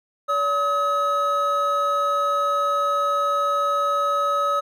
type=tone pair together; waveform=triangle; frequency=571.1 / 1275 Hz; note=D5 / D#6; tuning=-49 / +42 cents; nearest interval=octave + major second; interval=1391 cents; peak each=-23 / -18 dBFS; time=0.28-4.61 s; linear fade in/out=20 ms; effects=none